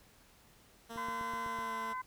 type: tone with pitch glide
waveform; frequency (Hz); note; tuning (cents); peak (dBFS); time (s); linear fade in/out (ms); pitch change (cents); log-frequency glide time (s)
10% pulse; 230 to 225.1; A#3 to A3; -23 to +40; -35; 0.89-1.94; 20; -37; 1.42-1.78
type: click train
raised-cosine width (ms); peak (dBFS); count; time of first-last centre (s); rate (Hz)
3; -36; 6; 0.96-1.588; 7.96
type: harmonic tone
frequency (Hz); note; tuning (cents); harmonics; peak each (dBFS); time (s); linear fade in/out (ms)
510; C5; -44; 2 / 3 / 4; -37 / -47 / -48; 0.97-2.02; 10
effects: pink hiss -63 dBFS RMS until 2.06 s